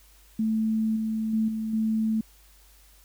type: tone with level steps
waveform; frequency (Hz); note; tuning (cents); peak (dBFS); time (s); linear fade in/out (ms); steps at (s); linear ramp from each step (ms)
sine; 220; A3; 0; -22 / -25 / -21 / -27 / -22; 0.39-2.21; 5; 0.96 / 1.33 / 1.48 / 1.73; 5
effects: added 50 Hz sine -55 dBFS peak until 3.04 s + white hiss -58 dBFS RMS until 3.04 s